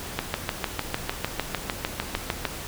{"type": "click train", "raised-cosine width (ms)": 0.3, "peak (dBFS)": -8, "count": 16, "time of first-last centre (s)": [0.19, 2.452], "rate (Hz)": 6.63, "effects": ["pink hiss -36 dBFS RMS until 2.67 s"]}